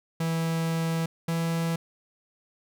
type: tone pair in turn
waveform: 45% pulse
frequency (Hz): 164 / 165.71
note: E3 / E3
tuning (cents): -9 / +9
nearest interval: unison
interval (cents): 18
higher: second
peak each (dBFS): -25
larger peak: neither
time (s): 0.2-1.06 / 1.28-1.76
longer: first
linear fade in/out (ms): 5
effects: none